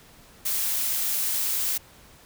blue noise, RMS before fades -26 dBFS, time 0.45-1.78 s, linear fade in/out 10 ms, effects pink hiss -52 dBFS RMS until 2.25 s

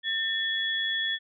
sine tone pair together, 1797 / 3374 Hz, A6 / G#7, +36 / +27 cents, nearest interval major seventh, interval 1091 cents, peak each -29 / -28 dBFS, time 0.03-1.19 s, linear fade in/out 50 ms, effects none

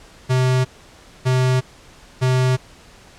square tone bursts, 128.5 Hz, C3, 31 cents flat, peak -15 dBFS, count 3, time 0.29-2.57 s, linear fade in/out 20 ms, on 360 ms, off 600 ms, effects pink hiss -46 dBFS RMS until 3.18 s + low-pass 8000 Hz 12 dB/octave

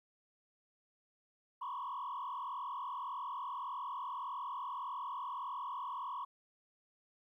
sine tone with frequency modulation, 1046.5 Hz, C6, in tune, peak -37 dBFS, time 1.61-6.25 s, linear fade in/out 10 ms, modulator 41.7 Hz, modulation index 2.2, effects tanh soft clip ceiling -36 dBFS + 13-bit

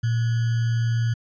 sine tone with sample-and-hold, 115.9 Hz, A#2, 10 cents flat, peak -19 dBFS, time 0.03-1.14 s, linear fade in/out 10 ms, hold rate 1575 Hz, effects resampled to 16000 Hz

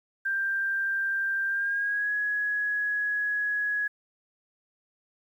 sine tone with pitch glide, 1583 to 1675.2 Hz, G6 to G#6, +17 to +15 cents, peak -25 dBFS, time 0.25-3.88 s, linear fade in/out 10 ms, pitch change +98 cents, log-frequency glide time 1.48-2.12 s, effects 10-bit

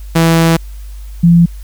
sawtooth / sine tone pair in turn, 164.81 / 170.52 Hz, E3 / F3, 0 / -41 cents, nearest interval minor second, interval 59 cents, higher second, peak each -3 dBFS, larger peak neither, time 0.15-0.57 / 1.23-1.46 s, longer first, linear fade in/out 10 ms, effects added 50 Hz sine -25 dBFS peak until 1.63 s + white hiss -45 dBFS RMS until 1.63 s

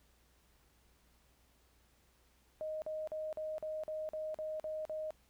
sine tone bursts, 622.3 Hz, D#5, in tune, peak -37 dBFS, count 10, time 2.61-5.106 s, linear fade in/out 0 ms, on 210 ms, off 44 ms, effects added 60 Hz sine -70 dBFS peak until 5.29 s + pink hiss -71 dBFS RMS until 5.29 s

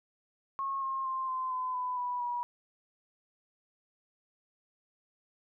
sine tone with pitch steps, 1088 / 1069.9 / 1052.2 / 1034.7 / 1017.5 / 1000.6 / 984 / 967.6 Hz, C#6 / C6 / C6 / C6 / C6 / B5 / B5 / B5, -33 / +38 / +9 / -20 / -49 / +22 / -7 / -36 cents, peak -31 dBFS, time 0.59-2.43 s, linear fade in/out 0 ms, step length 230 ms, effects none

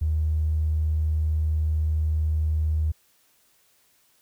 triangle tone with tanh clipping, 77.78 Hz, D#2, in tune, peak -20 dBFS, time 0.01-2.92 s, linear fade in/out 10 ms, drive 2 dB, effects white hiss -63 dBFS RMS until 4.21 s

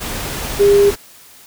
sine tone in noise, 403.5 Hz, G#4, 50 cents flat, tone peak -7 dBFS, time 0.59-0.91 s, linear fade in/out 20 ms, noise pink, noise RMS -24 dBFS, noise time 0-0.96 s, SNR +14 dB, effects white hiss -43 dBFS RMS until 1.46 s

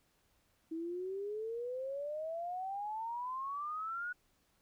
sine exponential sweep, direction up, 319.1 to 1475 Hz, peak -37 dBFS, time 0.71-4.13 s, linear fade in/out 10 ms, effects pink hiss -74 dBFS RMS until 4.61 s

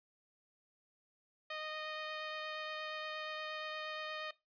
10% pulse tone with vibrato, 618 Hz, D#5, 12 cents flat, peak -32 dBFS, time 1.5-4.31 s, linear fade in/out 5 ms, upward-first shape triangle, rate 8.5 Hz, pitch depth 8 cents each way, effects noise-tail reverb RT60 0.2 s tail -18 dB re dry + resampled to 11025 Hz

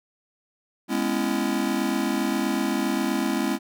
square chord, C# minor seventh, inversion second, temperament just, 207.9 / 249.5 / 277.2 / 332.6 Hz, G#3 / B3 / C#4 / E4, +2 / +18 / 0 / +16 cents, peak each -29 dBFS, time 0.88-3.59 s, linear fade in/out 50 ms, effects none

